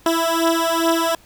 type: beating tone pair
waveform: 15% pulse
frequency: 329.6 / 332 Hz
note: E4 / E4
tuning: 0 / +12 cents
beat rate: 2.4 Hz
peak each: -13 dBFS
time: 0.06-1.15 s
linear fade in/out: 2 ms
effects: pink hiss -51 dBFS RMS until 1.25 s